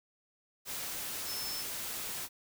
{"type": "tone in noise", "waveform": "sine", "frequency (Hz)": 5274, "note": "E8", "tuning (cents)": 0, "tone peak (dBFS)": -39, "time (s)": [1.25, 1.65], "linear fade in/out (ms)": 50, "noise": "white", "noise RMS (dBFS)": -39, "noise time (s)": [0.65, 2.29], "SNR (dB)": -3, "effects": []}